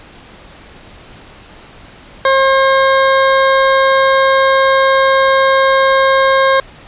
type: tone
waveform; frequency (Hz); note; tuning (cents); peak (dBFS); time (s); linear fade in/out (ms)
20% pulse; 536; C5; +42; -3; 2.25-6.6; 2
effects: pink hiss -38 dBFS RMS until 6.87 s + resampled to 8000 Hz